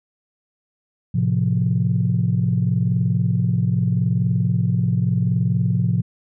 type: chord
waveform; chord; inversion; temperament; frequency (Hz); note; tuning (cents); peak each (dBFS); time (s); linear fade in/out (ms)
sine; F major; first; equal; 110 / 130.81 / 174.61; A2 / C3 / F3; 0 / 0 / 0; -20; 1.14-6.02; 10
effects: tanh soft clip ceiling -8 dBFS